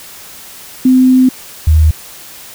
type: tone pair in turn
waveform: sine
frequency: 256.9 / 78.25 Hz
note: C4 / D#2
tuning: -32 / +10 cents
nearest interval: octave + major sixth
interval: 2058 cents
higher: first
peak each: -4 dBFS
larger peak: neither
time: 0.85-1.29 / 1.67-1.91 s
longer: first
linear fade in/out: 5 ms
effects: white hiss -33 dBFS RMS until 2.54 s